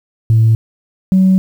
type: tone pair in turn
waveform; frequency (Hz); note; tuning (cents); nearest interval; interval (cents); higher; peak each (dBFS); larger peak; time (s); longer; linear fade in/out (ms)
sine; 112 / 188.36; A2 / F#3; +31 / +31; major sixth; 900; second; -5; neither; 0.3-0.55 / 1.12-1.38; second; 0
effects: tanh soft clip ceiling -3 dBFS + 7-bit